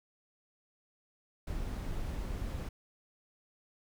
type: noise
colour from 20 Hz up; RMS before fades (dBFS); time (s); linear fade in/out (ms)
brown; -37; 1.47-2.69; 5
effects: none